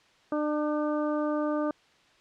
harmonic tone with a mistuned harmonic, 300 Hz, D4, 37 cents sharp, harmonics 1 / 2 / 3 / 4 / 5, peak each -28 / -30 / -40 / -36 / -44 dBFS, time 0.32-1.71 s, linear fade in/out 2 ms, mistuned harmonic 5, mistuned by +22 cents, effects white hiss -61 dBFS RMS until 2.2 s + low-pass 4000 Hz 12 dB/octave

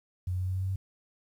sine tone with pitch steps, 90.8 / 91.59 / 92.39 / 93.19 / 94 / 94.82 / 95.65 Hz, F#2 / F#2 / F#2 / F#2 / F#2 / F#2 / G2, -32 / -17 / -2 / +13 / +28 / +43 / -42 cents, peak -28 dBFS, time 0.27-0.76 s, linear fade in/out 5 ms, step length 70 ms, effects 10-bit

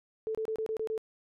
sine tone bursts, 440 Hz, A4, in tune, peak -30 dBFS, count 7, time 0.27-0.978 s, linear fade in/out 0 ms, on 78 ms, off 27 ms, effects none

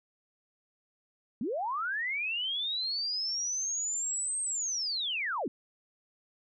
sine linear two-way sweep, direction up then down, 195.4 to 8450 to 195.4 Hz, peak -30 dBFS, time 1.41-5.48 s, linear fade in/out 2 ms, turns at 4.41 s, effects none

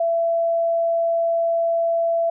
sine tone, 670 Hz, E5, 28 cents sharp, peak -17 dBFS, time 0-2.3 s, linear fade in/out 5 ms, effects none

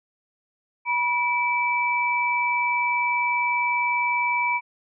sine tone pair together, 970 / 2315 Hz, B5 / D7, -31 / -25 cents, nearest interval octave + minor third, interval 1506 cents, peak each -23 dBFS, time 0.85-4.61 s, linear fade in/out 50 ms, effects none

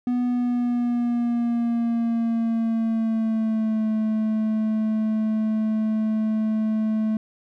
triangle tone with pitch glide, 245.9 to 217.8 Hz, B3 to A3, -7 to -17 cents, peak -18 dBFS, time 0.07-7.17 s, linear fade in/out 2 ms, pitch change -210 cents, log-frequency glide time 0.26-3.88 s, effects none

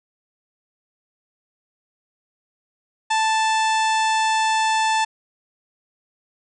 harmonic tone with a mistuned harmonic, 880 Hz, A5, in tune, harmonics 1 / 2 / 3 / 4 / 5 / 6 / 7 / 8 / 9 / 10, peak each -18 / -26 / -28 / -30 / -35 / -35 / -38 / -36 / -38 / -40 dBFS, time 3.1-5.05 s, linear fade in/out 10 ms, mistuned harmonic 5, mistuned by -19 cents, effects none

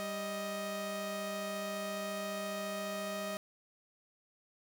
sawtooth tone pair together, 197.1 / 625.8 Hz, G3 / D#5, +10 / +10 cents, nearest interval octave + minor sixth, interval 2000 cents, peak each -38 / -34 dBFS, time 0-3.37 s, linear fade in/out 0 ms, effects 10-bit

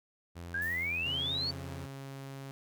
sawtooth tone with vibrato, 85.3 Hz, F2, 40 cents flat, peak -38 dBFS, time 0.35-1.87 s, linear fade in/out 20 ms, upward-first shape sine, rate 1 Hz, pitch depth 25 cents each way
sine exponential sweep, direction up, 1568 to 4547 Hz, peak -31 dBFS, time 0.54-1.51 s, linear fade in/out 5 ms
violet noise with exponential decay, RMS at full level -46 dBFS, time 0.62-1.45 s, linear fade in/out 0 ms, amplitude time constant 180 ms
sawtooth tone, 136.4 Hz, C#3, 28 cents flat, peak -38 dBFS, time 1.06-2.51 s, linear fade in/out 0 ms
effects none

